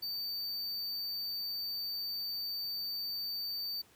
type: tone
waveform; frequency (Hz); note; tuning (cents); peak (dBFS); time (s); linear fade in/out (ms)
square; 4594; D8; -39; -36; 0.02-3.82; 10
effects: pink hiss -63 dBFS RMS until 3.95 s + high-pass 80 Hz 12 dB/octave